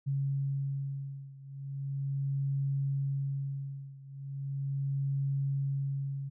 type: beating tone pair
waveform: sine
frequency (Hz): 137.9 / 138.28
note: C#3 / C#3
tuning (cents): -9 / -4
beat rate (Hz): 0.38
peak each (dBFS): -33 / -35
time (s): 0.06-6.3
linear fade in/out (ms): 20
effects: none